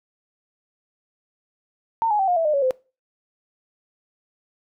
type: tone with pitch steps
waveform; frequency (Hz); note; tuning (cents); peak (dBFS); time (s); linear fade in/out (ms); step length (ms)
sine; 908 / 837.5 / 772.4 / 712.4 / 657.1 / 606 / 558.9 / 515.5; A#5 / G#5 / G5 / F5 / E5 / D#5 / C#5 / C5; -46 / +14 / -26 / +34 / -6 / -46 / +14 / -26; -17; 2.02-2.708; 0; 86
effects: noise-tail reverb RT60 0.3 s tail -21 dB re dry